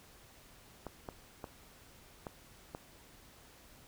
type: clicks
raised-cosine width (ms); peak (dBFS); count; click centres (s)
1; -27; 5; 0.867 / 1.088 / 1.442 / 2.268 / 2.749
effects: pink hiss -59 dBFS RMS until 3.87 s